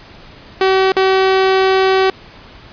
sawtooth tone with dropouts, 381 Hz, G4, 49 cents flat, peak -6 dBFS, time 0.61-2.1 s, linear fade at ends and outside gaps 2 ms, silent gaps 0.92-0.966 s, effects pink hiss -39 dBFS RMS until 2.72 s + resampled to 11025 Hz

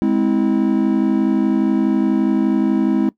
triangle chord, Ab augmented, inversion none, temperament just, 207.7 / 259.6 / 324.5 Hz, Ab3 / C4 / E4, 0 / -13 / -27 cents, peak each -16 dBFS, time 0.02-3.09 s, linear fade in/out 0 ms, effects noise-tail reverb RT60 0.1 s tail -19 dB re dry

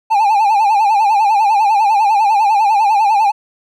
triangle tone with vibrato, 843 Hz, G#5, 26 cents sharp, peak -7 dBFS, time 0.1-3.32 s, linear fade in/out 20 ms, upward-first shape sine, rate 10 Hz, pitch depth 110 cents each way, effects none

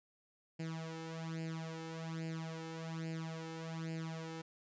sawtooth tone with flanger, 162.4 Hz, E3, 26 cents flat, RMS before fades -43 dBFS, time 0.59-4.42 s, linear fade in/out 10 ms, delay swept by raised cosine 0.41 to 2.31 ms, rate 1.2 Hz, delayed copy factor +0.8, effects resampled to 16000 Hz

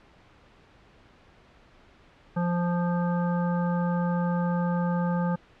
harmonic tone, 174.61 Hz, F3, in tune, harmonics 1 / 3 / 5 / 7 / 9, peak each -24 / -33 / -34 / -38 / -41 dBFS, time 2.36-5.36 s, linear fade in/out 10 ms, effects pink hiss -56 dBFS RMS until 5.6 s + low-pass 3000 Hz 12 dB/octave

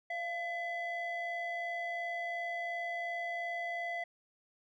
triangle ring-modulated tone, 659.3 Hz, E5, in tune, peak -30 dBFS, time 0.1-4.04 s, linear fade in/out 5 ms, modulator 1350 Hz, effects none

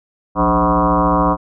sine tone with frequency modulation, 634 Hz, D#5, 32 cents sharp, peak -11 dBFS, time 0.35-1.37 s, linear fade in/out 50 ms, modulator 114 Hz, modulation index 4.8, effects none

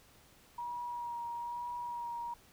sine tone with vibrato, 954 Hz, A#5, 40 cents sharp, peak -37 dBFS, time 0.58-2.34 s, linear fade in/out 5 ms, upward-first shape sine, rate 1.1 Hz, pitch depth 18 cents each way, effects pink hiss -62 dBFS RMS until 2.52 s

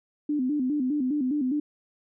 sine tone with vibrato, 275 Hz, C#4, 14 cents flat, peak -23 dBFS, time 0.29-1.6 s, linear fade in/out 5 ms, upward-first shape square, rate 4.9 Hz, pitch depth 130 cents each way, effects none

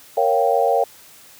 sine chord, G half-diminished seventh, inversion first, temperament equal, 466.2 / 554.4 / 698.5 / 784 Hz, Bb4 / Db5 / F5 / G5, 0 / 0 / 0 / 0 cents, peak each -20 dBFS, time 0.17-0.84 s, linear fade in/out 5 ms, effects white hiss -46 dBFS RMS until 1.39 s + high-pass 60 Hz 12 dB/octave

